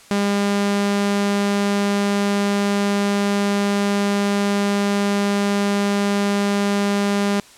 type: tone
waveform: sawtooth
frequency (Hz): 201.8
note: G#3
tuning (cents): -49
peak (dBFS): -13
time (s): 0.11-7.4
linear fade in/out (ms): 0
effects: white hiss -46 dBFS RMS until 7.57 s + low-pass 9000 Hz 12 dB/octave